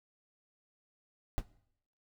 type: noise with exponential decay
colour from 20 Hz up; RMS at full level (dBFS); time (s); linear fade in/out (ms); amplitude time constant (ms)
brown; -29; 1.38-1.45; 0; 15
effects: noise-tail reverb RT60 0.7 s tail -20 dB re dry